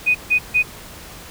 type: tone bursts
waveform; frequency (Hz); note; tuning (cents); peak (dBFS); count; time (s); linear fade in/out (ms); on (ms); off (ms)
sine; 2489; D#7; 0; -12; 3; 0.06-0.63; 20; 90; 150
effects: pink hiss -38 dBFS RMS until 1.3 s